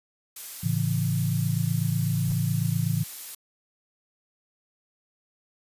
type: noise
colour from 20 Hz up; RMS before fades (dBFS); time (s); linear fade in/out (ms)
blue; -37; 0.36-3.35; 5
type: chord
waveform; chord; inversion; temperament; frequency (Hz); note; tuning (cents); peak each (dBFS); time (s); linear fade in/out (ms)
sine; A major; none; equal with one note detuned; 110 / 138.59 / 166.25; A2 / C#3 / E3; 0 / 0 / +15; -27; 0.63-3.04; 10
type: noise with exponential growth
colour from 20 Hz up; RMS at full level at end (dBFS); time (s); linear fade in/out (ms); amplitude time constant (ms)
brown; -34; 2.23-2.32; 0; 19
effects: resampled to 32000 Hz